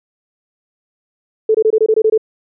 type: tone bursts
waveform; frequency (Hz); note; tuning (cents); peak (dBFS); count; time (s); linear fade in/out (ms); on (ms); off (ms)
sine; 437.8; A4; -9; -8; 9; 1.49-2.178; 5; 56; 23
effects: none